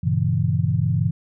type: chord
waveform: sine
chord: G diminished seventh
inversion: none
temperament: equal with one note detuned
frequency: 98 / 119.13 / 138.59 / 164.81 Hz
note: G2 / Bb2 / Db3 / Fb3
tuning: 0 / +38 / 0 / 0 cents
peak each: -23 dBFS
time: 0.03-1.11 s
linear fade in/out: 10 ms
effects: none